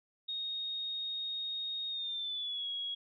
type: tone with pitch glide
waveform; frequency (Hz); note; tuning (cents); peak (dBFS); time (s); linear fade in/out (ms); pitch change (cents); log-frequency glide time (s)
sine; 3726 to 3319; A#7 to G#7; -2 to -2; -35; 0.28-2.95; 10; -200; 1.89-2.68
effects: none